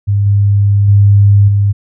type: tone with level steps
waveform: sine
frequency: 101.1 Hz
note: G#2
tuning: 46 cents flat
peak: -8 / -6 / -3 / -7 dBFS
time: 0.07-1.73 s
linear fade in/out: 20 ms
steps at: 0.26 / 0.88 / 1.48 s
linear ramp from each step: 5 ms
effects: none